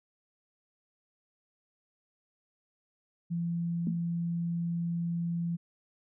sine tone, 170 Hz, F3, 46 cents flat, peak -29 dBFS, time 3.3-5.57 s, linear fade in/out 20 ms
sine tone with exponential decay, 220 Hz, A3, in tune, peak -26 dBFS, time 3.87-4.03 s, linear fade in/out 2 ms, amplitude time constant 33 ms
effects none

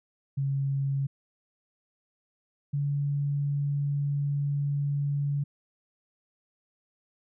sine tone pair in turn, 137.8 / 142.75 Hz, C#3 / D3, -10 / -49 cents, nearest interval minor second, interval 61 cents, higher second, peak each -25 dBFS, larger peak neither, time 0.37-1.07 / 2.73-5.44 s, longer second, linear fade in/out 10 ms, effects none

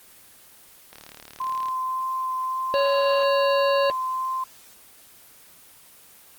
click train, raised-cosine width 0.2 ms, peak -24 dBFS, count 29, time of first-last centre 0.93-1.685 s, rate 37.1 Hz
sine tone with vibrato, 1038 Hz, C6, 14 cents flat, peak -24 dBFS, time 1.4-4.44 s, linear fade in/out 5 ms, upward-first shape sine, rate 1.8 Hz, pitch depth 8 cents each way
harmonic tone, 557 Hz, C#5, 8 cents sharp, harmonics 1 / 3 / 5 / 7 / 8, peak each -19 / -32 / -31 / -35 / -35 dBFS, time 2.74-3.9 s, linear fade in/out 0 ms
effects white hiss -50 dBFS RMS until 6.38 s + Opus 24 kbps

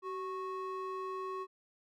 triangle ring-modulated tone, 740 Hz, F#5, in tune, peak -32 dBFS, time 0.02-1.47 s, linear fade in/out 50 ms, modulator 360 Hz, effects none

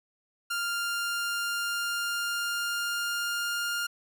sawtooth tone with pitch glide, 1396.9 to 1408.2 Hz, F6 to F6, 0 to +14 cents, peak -25 dBFS, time 0.5-3.87 s, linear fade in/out 10 ms, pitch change +14 cents, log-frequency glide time 0.68-3.72 s, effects none

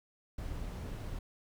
brown noise, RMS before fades -40 dBFS, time 0.38-1.19 s, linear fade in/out 5 ms, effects none

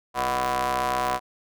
sawtooth ring-modulated tone, 128.8 Hz, C3, 27 cents flat, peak -16 dBFS, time 0.14-1.2 s, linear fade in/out 50 ms, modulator 868 Hz, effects none

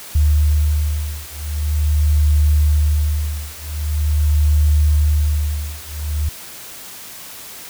sine beating tone pair, 74.7 / 75.14 Hz, D2 / D2, +30 / +40 cents, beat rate 0.44 Hz, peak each -16 dBFS, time 0.15-6.29 s, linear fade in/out 5 ms, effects white hiss -35 dBFS RMS until 7.69 s

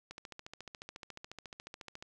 click train, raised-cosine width 0.2 ms, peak -28 dBFS, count 28, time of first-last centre 0.11-2.025 s, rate 14.1 Hz, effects none

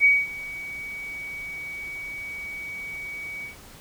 sine tone with ADSR envelope, 2260 Hz, C#7, 33 cents sharp, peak -12 dBFS, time 0-3.56 s, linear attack 45 ms, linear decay 220 ms, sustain -20 dB, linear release 120 ms, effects pink hiss -47 dBFS RMS until 3.8 s

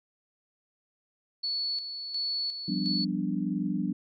sine tone with tremolo, 4424 Hz, C#8, 4 cents flat, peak -28 dBFS, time 1.43-3.05 s, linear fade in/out 10 ms, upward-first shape square, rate 1.4 Hz, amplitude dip 55%
sine chord, G dominant seventh, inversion third, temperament equal, 174.61 / 196 / 246.9 / 293.7 Hz, F3 / G3 / B3 / D4, 0 / 0 / 0 / 0 cents, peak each -33 / -31 / -34 / -33 dBFS, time 2.68-3.93 s, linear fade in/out 5 ms
effects none

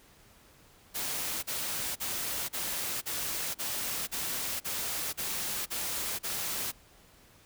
white noise bursts, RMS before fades -34 dBFS, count 11, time 0.94-6.72 s, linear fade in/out 20 ms, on 490 ms, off 39 ms, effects pink hiss -59 dBFS RMS until 7.45 s

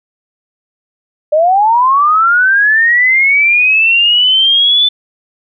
sine linear sweep, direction up, 587.3 to 3520 Hz, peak -6 dBFS, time 1.32-4.89 s, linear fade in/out 10 ms, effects none

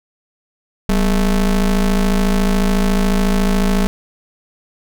square ring-modulated tone, 110 Hz, A2, in tune, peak -10 dBFS, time 0.89-3.87 s, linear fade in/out 0 ms, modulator 83 Hz, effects none

